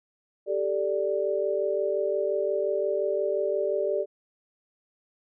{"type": "chord", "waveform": "sine", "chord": "G suspended second", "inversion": "none", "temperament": "equal with one note detuned", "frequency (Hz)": [392, 437.7, 587.3], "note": ["G4", "A4", "D5"], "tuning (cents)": [0, -9, 0], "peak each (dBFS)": [-28, -30, -27], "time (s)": [0.46, 4.06], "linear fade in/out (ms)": 50, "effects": []}